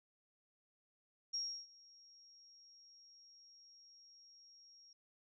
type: tone with ADSR envelope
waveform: sine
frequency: 5588 Hz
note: F8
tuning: in tune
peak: -36 dBFS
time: 1.33-4.93 s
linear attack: 15 ms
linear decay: 320 ms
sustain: -24 dB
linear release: 3 ms
effects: none